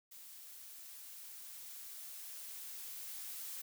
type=noise with level ramp; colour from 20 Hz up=blue; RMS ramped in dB=-54 to -45 dBFS; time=0.11-3.62 s; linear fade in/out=10 ms; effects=none